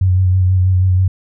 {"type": "tone with vibrato", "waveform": "sine", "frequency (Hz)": 92.5, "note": "F#2", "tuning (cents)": 0, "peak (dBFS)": -9, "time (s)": [0.01, 1.08], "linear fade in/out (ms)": 5, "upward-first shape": "sine", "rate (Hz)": 6.2, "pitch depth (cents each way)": 30, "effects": []}